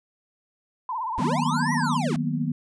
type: tone with vibrato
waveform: sine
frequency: 952 Hz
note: A#5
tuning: 36 cents sharp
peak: -26 dBFS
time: 0.89-1.97 s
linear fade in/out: 2 ms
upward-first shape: sine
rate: 17 Hz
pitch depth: 150 cents each way
type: linear two-way sweep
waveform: square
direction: up then down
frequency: 65.41 to 1975.5 to 195.1 Hz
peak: -28 dBFS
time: 1.18-2.16 s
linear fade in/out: 0 ms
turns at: 1.73 s
type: chord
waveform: sine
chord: B major seventh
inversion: first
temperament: equal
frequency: 155.56 / 185 / 233.1 / 246.9 Hz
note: D#3 / F#3 / A#3 / B3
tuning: 0 / 0 / 0 / 0 cents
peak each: -27 / -32 / -30 / -28 dBFS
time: 1.19-2.52 s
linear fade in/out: 5 ms
effects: resampled to 22050 Hz